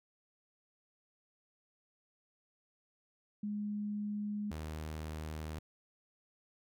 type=tone pair in turn; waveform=sine / sawtooth; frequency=207.7 / 77.8 Hz; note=G#3 / D#2; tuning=0 / 0 cents; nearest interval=octave + perfect fourth; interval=1700 cents; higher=first; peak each=-35 / -36 dBFS; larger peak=first; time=3.43-4.51 / 4.51-5.59 s; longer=neither; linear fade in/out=5 ms; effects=none